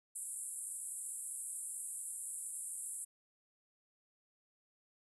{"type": "band-pass noise", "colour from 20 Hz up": "pink", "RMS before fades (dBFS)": -44, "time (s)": [0.15, 3.05], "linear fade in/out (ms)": 10, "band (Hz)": [7900, 11000], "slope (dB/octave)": 96, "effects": []}